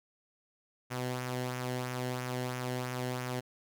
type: tone with flanger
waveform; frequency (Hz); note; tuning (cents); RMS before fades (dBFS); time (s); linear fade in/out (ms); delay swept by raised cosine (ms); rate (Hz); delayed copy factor
sawtooth; 125.9; B2; +34; -36; 0.9-3.41; 20; 0.23 to 0.85; 3; -0.5
effects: none